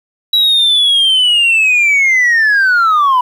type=linear sweep; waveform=sine; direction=down; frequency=3907 to 973 Hz; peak=-5 dBFS; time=0.33-3.21 s; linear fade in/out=5 ms; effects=tanh soft clip ceiling -6 dBFS + 7-bit